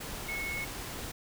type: tone in noise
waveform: sine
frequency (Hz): 2192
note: C#7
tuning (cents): -20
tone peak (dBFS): -34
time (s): 0.28-0.65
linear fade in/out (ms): 10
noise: pink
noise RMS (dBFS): -40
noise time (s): 0-1.12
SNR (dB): +3
effects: none